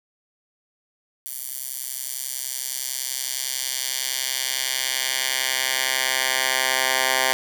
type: tone with high-pass filter sweep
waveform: 10% pulse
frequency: 130.81 Hz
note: C3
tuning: in tune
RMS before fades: -25 dBFS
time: 1.26-7.33 s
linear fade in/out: 0 ms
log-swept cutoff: 11000 to 1100 Hz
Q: 0.77
effects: 7-bit